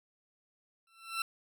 20% pulse tone with exponential growth, 1343 Hz, E6, 32 cents sharp, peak -24 dBFS, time 0.87-1.22 s, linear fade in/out 2 ms, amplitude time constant 74 ms, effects none

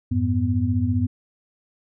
sine tone cluster, 91.2 / 106.3 / 247.8 Hz, F#2 / G#2 / B3, -24 / +41 / +6 cents, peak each -23 dBFS, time 0.11-1.07 s, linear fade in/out 10 ms, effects none

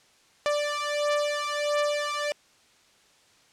sawtooth beating tone pair, 587.3 / 588.8 Hz, D5 / D5, 0 / +4 cents, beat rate 1.5 Hz, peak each -24 dBFS, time 0.46-2.32 s, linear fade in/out 0 ms, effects white hiss -60 dBFS RMS until 3.52 s + low-pass 7000 Hz 12 dB/octave

